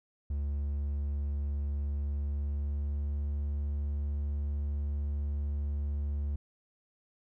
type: tone with pitch glide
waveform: triangle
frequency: 71.6 to 72.22 Hz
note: D2 to D2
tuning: -43 to -28 cents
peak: -28 dBFS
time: 0.3-6.36 s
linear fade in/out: 5 ms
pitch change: +15 cents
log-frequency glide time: 2.14-3.18 s
effects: none